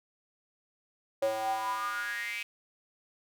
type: tone with high-pass filter sweep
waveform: square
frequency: 110 Hz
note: A2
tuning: in tune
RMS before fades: -33 dBFS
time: 1.22-2.43 s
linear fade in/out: 5 ms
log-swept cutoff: 540 to 2500 Hz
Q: 8.7
effects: none